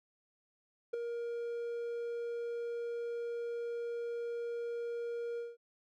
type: tone with ADSR envelope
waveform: triangle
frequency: 470.9 Hz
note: A#4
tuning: 18 cents sharp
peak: -27 dBFS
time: 0.93-5.57 s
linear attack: 11 ms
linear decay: 4 ms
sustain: -7 dB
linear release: 190 ms
effects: none